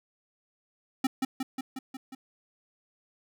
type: tone with echo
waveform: square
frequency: 263.1 Hz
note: C4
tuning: 10 cents sharp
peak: -23 dBFS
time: 1.04-1.07 s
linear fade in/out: 5 ms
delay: 180 ms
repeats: 6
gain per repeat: -3 dB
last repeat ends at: 2.15 s
effects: none